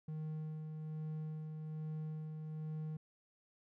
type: tone with tremolo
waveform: triangle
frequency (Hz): 155.6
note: D#3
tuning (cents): 0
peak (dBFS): -37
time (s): 0.08-2.97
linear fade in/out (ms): 5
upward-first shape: sine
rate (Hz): 1.2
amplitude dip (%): 35
effects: none